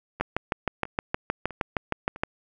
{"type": "two click trains", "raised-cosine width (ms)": 0.5, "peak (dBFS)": [-9, -24], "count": [14, 4], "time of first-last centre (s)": [[0.21, 2.235], [0.2, 2.161]], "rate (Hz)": [6.42, 1.53], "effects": []}